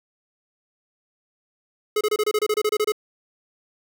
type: tone bursts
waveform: square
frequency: 424.8 Hz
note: G#4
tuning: 39 cents sharp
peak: -19 dBFS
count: 13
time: 1.96-2.921 s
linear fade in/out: 5 ms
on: 49 ms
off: 27 ms
effects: none